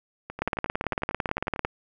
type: two click trains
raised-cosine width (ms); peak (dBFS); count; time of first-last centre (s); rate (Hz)
0.5; -10 / -20; 23 / 16; 0.42-1.649 / 0.3-1.651; 17.9 / 11.1
effects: none